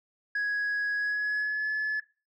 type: tone with pitch glide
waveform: sine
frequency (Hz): 1665 to 1719.7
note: G#6 to A6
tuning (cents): +4 to -40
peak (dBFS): -24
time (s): 0.35-2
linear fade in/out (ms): 5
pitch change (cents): +56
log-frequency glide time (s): 0.95-1.7
effects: noise-tail reverb RT60 0.3 s tail -18 dB re dry + tanh soft clip ceiling -25 dBFS